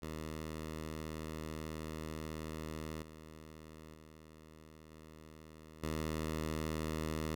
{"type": "tone with level steps", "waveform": "10% pulse", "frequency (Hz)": 78.4, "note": "D#2", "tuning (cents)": 14, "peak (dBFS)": [-33, -43, -47, -45, -28], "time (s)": [0.02, 7.35], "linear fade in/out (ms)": 5, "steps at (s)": [3.02, 3.94, 4.91, 5.83], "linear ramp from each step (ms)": 2, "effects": []}